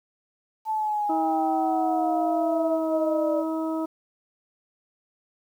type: exponential sweep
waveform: sine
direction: down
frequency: 880 to 587.3 Hz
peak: -23 dBFS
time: 0.65-3.44 s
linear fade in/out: 50 ms
type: harmonic tone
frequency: 320.2 Hz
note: D#4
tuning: 50 cents sharp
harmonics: 1 / 2 / 3 / 4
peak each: -26 / -32 / -36 / -38 dBFS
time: 1.09-3.86 s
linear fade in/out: 10 ms
effects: 9-bit